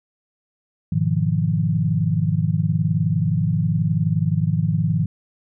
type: chord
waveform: sine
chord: F half-diminished seventh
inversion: first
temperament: equal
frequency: 103.83 / 123.47 / 155.56 / 174.61 Hz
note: Ab2 / Cb3 / Eb3 / F3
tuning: 0 / 0 / 0 / 0 cents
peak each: -23 / -26 / -20 / -23 dBFS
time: 0.92-5.06 s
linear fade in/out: 5 ms
effects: none